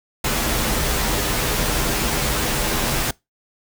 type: noise with comb filter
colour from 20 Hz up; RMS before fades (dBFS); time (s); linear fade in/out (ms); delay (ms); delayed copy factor
pink; -21; 0.24-3.11; 5; 11; -0.6
effects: noise-tail reverb RT60 0.2 s tail -23 dB re dry